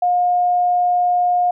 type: tone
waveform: sine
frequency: 714 Hz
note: F5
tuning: 38 cents sharp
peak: -13 dBFS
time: 0.02-1.51 s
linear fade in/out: 5 ms
effects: none